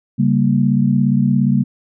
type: chord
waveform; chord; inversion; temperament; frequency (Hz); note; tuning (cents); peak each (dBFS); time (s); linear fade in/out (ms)
sine; G diminished; second; equal; 138.59 / 196 / 233.1; Db3 / G3 / Bb3; 0 / 0 / 0; -16; 0.18-1.64; 20
effects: none